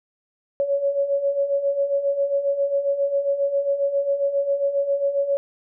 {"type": "beating tone pair", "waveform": "sine", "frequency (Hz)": [554.4, 561.8], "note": ["C#5", "C#5"], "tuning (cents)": [0, 23], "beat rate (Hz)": 7.4, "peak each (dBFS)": [-26, -20], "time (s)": [0.6, 5.37], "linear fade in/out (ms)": 0, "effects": []}